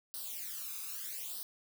blue noise with flanger, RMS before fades -42 dBFS, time 0.14-1.43 s, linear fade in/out 0 ms, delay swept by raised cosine 0.21 to 0.81 ms, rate 0.78 Hz, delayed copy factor +0.9, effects none

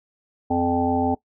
harmonic tone with a mistuned harmonic, 86.3 Hz, F2, 20 cents flat, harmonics 1 / 3 / 5 / 7 / 9 / 10, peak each -30 / -22 / -27 / -30 / -23 / -31 dBFS, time 0.5-1.15 s, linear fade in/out 10 ms, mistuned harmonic 1, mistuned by +58 cents, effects noise-tail reverb RT60 0.1 s tail -19 dB re dry

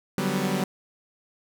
sawtooth chord, G major seventh, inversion second, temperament equal, 146.83 / 185 / 196 / 246.9 Hz, D3 / F#3 / G3 / B3, 0 / 0 / 0 / 0 cents, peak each -28 / -24 / -24 / -27 dBFS, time 0.18-0.64 s, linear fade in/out 2 ms, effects none

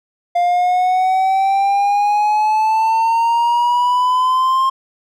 triangle exponential sweep, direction up, 698.5 to 1064 Hz, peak -10 dBFS, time 0.35-4.7 s, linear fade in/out 10 ms, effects none

